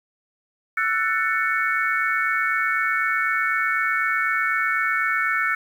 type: chord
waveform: sine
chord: F# minor seventh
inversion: third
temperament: just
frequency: 1332 / 1480 / 1776 / 2220 Hz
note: E6 / F#6 / A6 / C#7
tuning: +18 / 0 / +16 / +2 cents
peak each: -25 dBFS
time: 0.77-5.55 s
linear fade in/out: 5 ms
effects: 8-bit